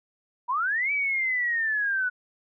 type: linear two-way sweep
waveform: sine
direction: up then down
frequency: 932.3 to 2313 to 1465 Hz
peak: -23 dBFS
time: 0.48-2.1 s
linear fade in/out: 20 ms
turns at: 0.92 s
effects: none